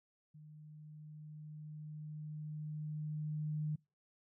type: tone with level ramp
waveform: sine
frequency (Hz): 152.3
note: D#3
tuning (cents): -37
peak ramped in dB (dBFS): -53 to -34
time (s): 0.34-3.76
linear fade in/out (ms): 10
effects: noise-tail reverb RT60 0.3 s tail -26 dB re dry